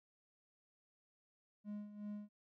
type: tone with tremolo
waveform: triangle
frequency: 207.7 Hz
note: G#3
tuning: in tune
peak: -40 dBFS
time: 1.64-2.29 s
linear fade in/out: 50 ms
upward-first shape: sine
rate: 2.7 Hz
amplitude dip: 70%
effects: none